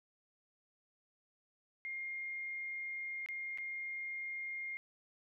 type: tone with dropouts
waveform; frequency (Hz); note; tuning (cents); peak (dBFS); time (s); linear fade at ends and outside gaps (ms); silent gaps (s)
sine; 2124; C7; +25; -39; 1.85-4.77; 0; 3.261-3.287 / 3.575-3.584
effects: none